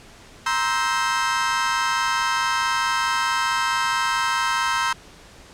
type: chord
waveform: 35% pulse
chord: C dominant seventh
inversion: third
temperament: just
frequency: 941.9 / 1046.5 / 1308.1 / 1569.8 Hz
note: Bb5 / C6 / E6 / G6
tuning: +18 / 0 / -14 / +2 cents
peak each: -24 dBFS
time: 0.46-4.93 s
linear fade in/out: 5 ms
effects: pink hiss -46 dBFS RMS until 5.53 s + low-pass 8000 Hz 12 dB/octave